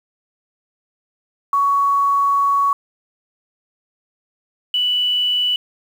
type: tone pair in turn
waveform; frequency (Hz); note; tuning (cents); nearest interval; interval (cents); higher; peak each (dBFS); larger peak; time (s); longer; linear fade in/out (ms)
sine; 1120 / 2965; C#6 / F#7; +18 / +3; octave + perfect fourth; 1685; second; -13 / -15; first; 1.53-2.73 / 4.74-5.56; first; 2
effects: 7-bit